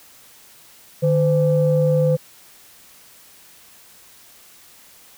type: tone pair together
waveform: sine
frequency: 152 / 510.8 Hz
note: D#3 / C5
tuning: -40 / -42 cents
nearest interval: octave + major sixth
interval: 2098 cents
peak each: -16 dBFS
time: 1.02-2.17 s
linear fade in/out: 20 ms
effects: tanh soft clip ceiling -7 dBFS + white hiss -48 dBFS RMS until 5.17 s